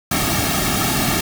pink noise with comb filter, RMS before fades -19 dBFS, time 0.11-1.21 s, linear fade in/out 5 ms, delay 2 ms, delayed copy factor -0.8, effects none

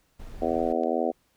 brown noise, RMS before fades -40 dBFS, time 0.19-0.73 s, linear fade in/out 10 ms
harmonic tone, 82.41 Hz, E2, in tune, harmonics 3 / 4 / 5 / 6 / 7 / 8 / 9, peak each -31 / -31 / -31 / -31 / -31 / -31 / -31 dBFS, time 0.41-1.12 s, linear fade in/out 20 ms
click, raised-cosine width 0.2 ms, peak -32 dBFS, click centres 0.835 s
effects pink hiss -68 dBFS RMS until 1.36 s

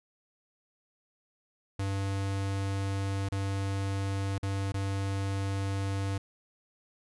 square tone with dropouts, 98 Hz, G2, in tune, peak -30 dBFS, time 1.79-6.18 s, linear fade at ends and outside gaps 5 ms, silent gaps 3.288-3.32 / 4.382-4.429 / 4.721-4.741 s, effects resampled to 24000 Hz

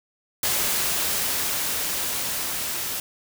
white noise with level ramp, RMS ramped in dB -23 to -29 dBFS, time 0.43-3 s, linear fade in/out 2 ms, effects none

